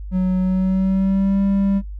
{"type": "tone with pitch glide", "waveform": "triangle", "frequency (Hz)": [185, 197.14], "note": ["F#3", "G3"], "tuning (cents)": [0, 10], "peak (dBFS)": -13, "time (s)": [0.11, 1.82], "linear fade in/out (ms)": 50, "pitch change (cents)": 110, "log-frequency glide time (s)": [0.4, 1.42], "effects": ["noise-tail reverb RT60 0.1 s tail -17 dB re dry", "added 50 Hz sine -28 dBFS peak until 1.99 s"]}